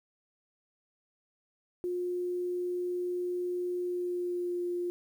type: tone with pitch glide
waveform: sine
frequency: 357 to 352.3 Hz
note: F4 to F4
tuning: +38 to +15 cents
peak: -30 dBFS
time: 1.84-4.9 s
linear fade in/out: 0 ms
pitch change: -23 cents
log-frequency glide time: 3.81-4.64 s
effects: 10-bit

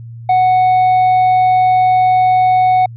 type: tone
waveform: triangle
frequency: 740 Hz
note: F#5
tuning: in tune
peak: -6 dBFS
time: 0.29-2.86 s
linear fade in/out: 5 ms
effects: added 116 Hz sine -28 dBFS peak until 2.96 s + resampled to 8000 Hz

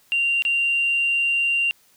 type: tone with dropouts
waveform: sine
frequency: 2772 Hz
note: F7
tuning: 14 cents flat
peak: -17 dBFS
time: 0.12-1.71 s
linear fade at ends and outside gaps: 0 ms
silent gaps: 0.422-0.451 s
effects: tanh soft clip ceiling -13 dBFS + white hiss -58 dBFS RMS until 1.96 s

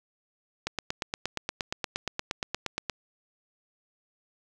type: click train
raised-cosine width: 0.2 ms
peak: -12 dBFS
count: 20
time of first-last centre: 0.67-2.897 s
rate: 8.53 Hz
effects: none

